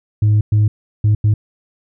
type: tone bursts at uneven times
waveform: sine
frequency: 105.8 Hz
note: G#2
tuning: 33 cents sharp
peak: -7 dBFS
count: 4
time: 0.22-0.41 / 0.52-0.68 / 1.04-1.15 / 1.24-1.34 s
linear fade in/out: 5 ms
effects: tanh soft clip ceiling -8 dBFS